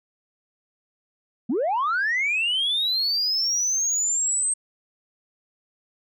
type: linear sweep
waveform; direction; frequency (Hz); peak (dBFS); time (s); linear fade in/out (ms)
sine; up; 198.1 to 8372; -19; 1.49-4.54; 10
effects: tanh soft clip ceiling -18 dBFS